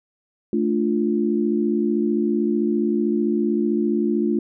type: chord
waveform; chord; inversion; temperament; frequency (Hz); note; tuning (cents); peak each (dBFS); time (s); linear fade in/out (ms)
sine; D minor; second; equal; 220 / 293.7 / 349.2; A3 / D4 / F4; 0 / 0 / 0; -21 / -24 / -22; 0.53-4.39; 2
effects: none